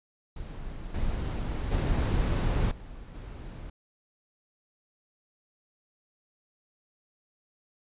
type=noise with level steps; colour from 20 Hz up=brown; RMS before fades=-39 / -31 / -25 / -43 / -40 dBFS; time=0.36-3.7 s; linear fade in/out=5 ms; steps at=0.94 / 1.71 / 2.71 / 3.14 s; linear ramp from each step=5 ms; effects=resampled to 8000 Hz